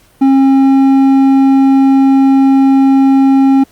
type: tone with hard clipping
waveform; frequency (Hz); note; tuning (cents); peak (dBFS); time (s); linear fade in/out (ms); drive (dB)
sine; 270; C#4; -45; -6; 0.21-3.64; 10; 6
effects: pink hiss -48 dBFS RMS until 3.71 s + Opus 48 kbps